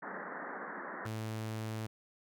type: band-pass noise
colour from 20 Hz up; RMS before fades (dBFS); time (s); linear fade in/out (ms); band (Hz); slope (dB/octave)
white; -43; 0.02-1.07; 10; 170 to 1900; 96
type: tone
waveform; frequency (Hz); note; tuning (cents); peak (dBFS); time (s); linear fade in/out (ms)
sawtooth; 110; A2; 0; -33; 1.05-1.87; 10
effects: none